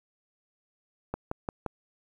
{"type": "click train", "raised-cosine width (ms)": 1, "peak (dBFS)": -17, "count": 4, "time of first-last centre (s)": [1.14, 1.663], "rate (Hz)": 5.74, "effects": ["9-bit"]}